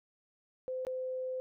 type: tone with dropouts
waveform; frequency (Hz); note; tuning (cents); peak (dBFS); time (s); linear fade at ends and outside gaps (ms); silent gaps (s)
sine; 514; C5; -31; -34; 0.68-1.4; 0; 0.85-0.868
effects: none